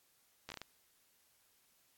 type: slowing click train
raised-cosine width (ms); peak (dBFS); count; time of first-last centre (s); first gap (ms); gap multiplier
0.2; -27; 6; 0.49-0.616; 12; 1.38
effects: white hiss -72 dBFS RMS until 1.97 s + AAC 64 kbps